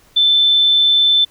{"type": "tone", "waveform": "sine", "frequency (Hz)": 3531, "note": "A7", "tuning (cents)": 5, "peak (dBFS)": -9, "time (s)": [0.16, 1.25], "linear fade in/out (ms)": 10, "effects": ["pink hiss -51 dBFS RMS until 1.3 s"]}